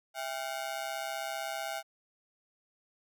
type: ring-modulated tone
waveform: sawtooth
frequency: 730 Hz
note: F#5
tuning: 24 cents flat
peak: -28 dBFS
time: 0.14-1.83 s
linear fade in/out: 50 ms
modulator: 67.8 Hz
effects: none